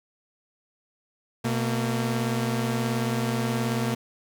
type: tone pair together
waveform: sawtooth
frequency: 123.47 / 228.3 Hz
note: B2 / A#3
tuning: 0 / -36 cents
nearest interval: major seventh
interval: 1064 cents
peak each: -23 dBFS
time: 1.44-3.95 s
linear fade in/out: 10 ms
effects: 10-bit